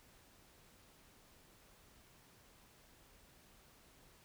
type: silence
effects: pink hiss -65 dBFS RMS until 4.24 s